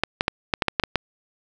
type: clicks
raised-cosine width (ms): 0.3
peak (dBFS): -3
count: 9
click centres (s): 0.036 / 0.209 / 0.281 / 0.538 / 0.622 / 0.683 / 0.798 / 0.837 / 0.957
effects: none